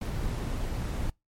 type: noise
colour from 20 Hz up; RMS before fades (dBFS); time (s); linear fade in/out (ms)
brown; -31; 0.01-1.1; 5
effects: noise-tail reverb RT60 0.2 s tail -25 dB re dry + MP3 64 kbps